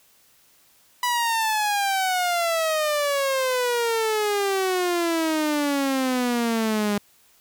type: exponential sweep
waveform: sawtooth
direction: down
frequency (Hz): 987.8 to 202.7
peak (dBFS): -17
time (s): 1.03-6.98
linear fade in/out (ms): 2
effects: white hiss -58 dBFS RMS until 7.4 s